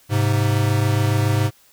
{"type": "tone pair together", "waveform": "square", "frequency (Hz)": [104.4, 131.54], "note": ["G#2", "C3"], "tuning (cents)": [10, 10], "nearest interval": "major third", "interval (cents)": 400, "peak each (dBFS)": [-18, -22], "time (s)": [0.09, 1.51], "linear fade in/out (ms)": 50, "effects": ["white hiss -54 dBFS RMS until 1.72 s"]}